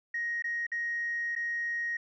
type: tone with dropouts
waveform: sine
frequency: 1877 Hz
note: A#6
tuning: 11 cents sharp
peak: -29 dBFS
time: 0.14-1.97 s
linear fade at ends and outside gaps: 5 ms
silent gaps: 0.423-0.441 / 0.667-0.717 / 1.353-1.361 s
effects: tanh soft clip ceiling -25 dBFS